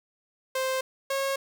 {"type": "tone pair in turn", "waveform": "sawtooth", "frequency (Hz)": [523.3, 545.1], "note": ["C5", "C#5"], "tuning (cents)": [0, -29], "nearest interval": "minor second", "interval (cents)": 71, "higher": "second", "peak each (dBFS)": -22, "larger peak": "neither", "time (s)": [[0.55, 0.81], [1.1, 1.36]], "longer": "neither", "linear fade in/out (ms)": 5, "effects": []}